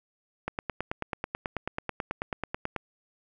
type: click train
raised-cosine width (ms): 0.5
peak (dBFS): -15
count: 22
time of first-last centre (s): 0.48-2.763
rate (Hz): 9.2
effects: none